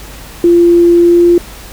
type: tone with pitch glide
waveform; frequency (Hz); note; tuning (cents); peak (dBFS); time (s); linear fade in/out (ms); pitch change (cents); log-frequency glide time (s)
sine; 344.4 to 346.8; F4 to F4; -24 to -12; -3; 0.44-1.38; 2; +12; 1-1.25
effects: added 50 Hz sine -31 dBFS peak until 1.72 s + pink hiss -32 dBFS RMS until 1.72 s